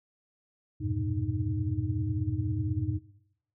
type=tone cluster; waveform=sine; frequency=83 / 99.2 / 117.4 / 127.4 / 308.1 Hz; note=E2 / G2 / A#2 / C3 / D#4; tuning=+12 / +21 / +13 / -46 / -17 cents; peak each=-36 / -31 / -34 / -38 / -36 dBFS; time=0.8-2.99 s; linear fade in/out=20 ms; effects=noise-tail reverb RT60 0.8 s tail -19 dB re dry